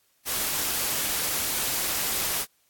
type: noise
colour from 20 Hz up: white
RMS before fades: -27 dBFS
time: 0.25-2.46 s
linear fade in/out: 50 ms
effects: white hiss -67 dBFS RMS until 2.69 s + AAC 64 kbps